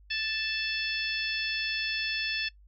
harmonic tone with a mistuned harmonic, 880 Hz, A5, in tune, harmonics 2 / 3 / 4 / 5 / 6, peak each -35 / -33 / -36 / -38 / -38 dBFS, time 0.1-2.49 s, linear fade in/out 10 ms, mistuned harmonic 4, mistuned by -39 cents, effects noise-tail reverb RT60 0.1 s tail -19 dB re dry + added 50 Hz sine -53 dBFS peak until 2.67 s

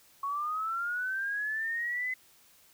sine linear sweep, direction up, 1100 to 2040 Hz, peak -30 dBFS, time 0.23-2.14 s, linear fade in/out 5 ms, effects white hiss -61 dBFS RMS until 2.73 s

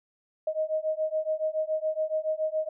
sine beating tone pair, 622.3 / 629.4 Hz, D#5 / D#5, 0 / +20 cents, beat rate 7.1 Hz, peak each -29 dBFS, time 0.47-2.69 s, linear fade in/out 5 ms, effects none

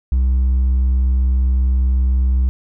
triangle tone with hard clipping, 63.9 Hz, C2, 40 cents flat, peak -11 dBFS, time 0.12-2.49 s, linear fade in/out 0 ms, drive 1 dB, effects none

